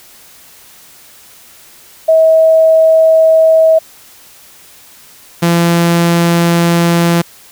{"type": "tone pair in turn", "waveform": ["sine", "sawtooth"], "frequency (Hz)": [643, 170.31], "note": ["E5", "F3"], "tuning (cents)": [-43, -43], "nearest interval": "octave + major seventh", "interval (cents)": 2300, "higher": "first", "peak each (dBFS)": -4, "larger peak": "neither", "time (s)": [[2.08, 3.79], [5.42, 7.22]], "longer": "second", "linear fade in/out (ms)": 10, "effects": ["white hiss -40 dBFS RMS until 7.51 s"]}